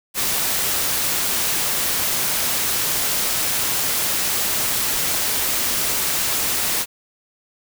white noise, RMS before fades -21 dBFS, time 0.14-6.86 s, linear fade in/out 50 ms, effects none

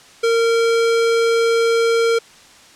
square tone, 460.3 Hz, A#4, 22 cents flat, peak -14 dBFS, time 0.23-2.19 s, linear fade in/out 10 ms, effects white hiss -45 dBFS RMS until 2.75 s + low-pass 7000 Hz 12 dB/octave

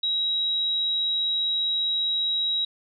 sine tone, 3845 Hz, B7, 47 cents flat, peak -22 dBFS, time 0.03-2.65 s, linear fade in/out 5 ms, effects none

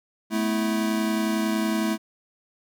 square tone cluster, 218 / 248.9 / 327.4 Hz, A3 / B3 / E4, -16 / +14 / -12 cents, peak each -25 / -33 / -28 dBFS, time 0.3-1.98 s, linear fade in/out 50 ms, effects none

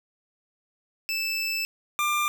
25% pulse tone pair in turn, 2637 / 1192.4 Hz, E7 / D6, 0 / +26 cents, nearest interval octave + major second, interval 1374 cents, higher first, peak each -22 / -19 dBFS, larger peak second, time 1.09-1.65 / 1.99-2.28 s, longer first, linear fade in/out 0 ms, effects none

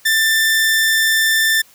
sawtooth tone, 1779 Hz, A6, 19 cents sharp, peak -9 dBFS, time 0.05-1.62 s, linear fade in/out 10 ms, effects white hiss -49 dBFS RMS until 1.74 s

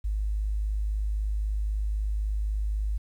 sine tone, 51.91 Hz, G#1, in tune, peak -25 dBFS, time 0.04-2.98 s, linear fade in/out 10 ms, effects 10-bit

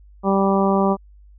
harmonic tone, 195.4 Hz, G3, 5 cents flat, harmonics 1 / 2 / 3 / 4 / 5 / 6, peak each -18 / -21 / -23 / -24 / -25 / -26 dBFS, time 0.23-0.97 s, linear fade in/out 50 ms, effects added 50 Hz sine -44 dBFS peak until 1.38 s

